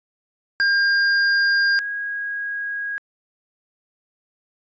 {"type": "tone pair in turn", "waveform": ["square", "sine"], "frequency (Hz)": [1606, 1644.5], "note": ["G6", "G#6"], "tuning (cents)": [41, -18], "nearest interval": "unison", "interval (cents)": 41, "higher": "second", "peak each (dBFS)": [-16, -24], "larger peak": "first", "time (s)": [[0.6, 1.79], [1.79, 2.98]], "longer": "neither", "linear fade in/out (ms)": 0, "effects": ["resampled to 16000 Hz"]}